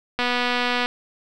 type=click train; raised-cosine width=0.3 ms; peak=-7 dBFS; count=165; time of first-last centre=0.19-0.859 s; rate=245 Hz; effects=none